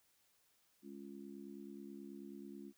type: harmonic tone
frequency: 69.3 Hz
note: C#2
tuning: in tune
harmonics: 3 / 4 / 5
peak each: -52 / -53 / -54 dBFS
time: 0.82-2.73 s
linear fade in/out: 50 ms
effects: white hiss -75 dBFS RMS until 2.77 s